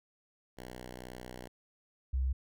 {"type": "tone pair in turn", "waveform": ["5% pulse", "sine"], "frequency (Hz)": [62.1, 65.06], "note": ["B1", "C2"], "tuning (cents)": [10, -9], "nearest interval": "minor second", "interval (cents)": 81, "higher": "second", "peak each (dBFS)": [-33, -28], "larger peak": "second", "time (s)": [[0.57, 1.48], [2.13, 2.33]], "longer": "first", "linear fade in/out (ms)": 10, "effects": []}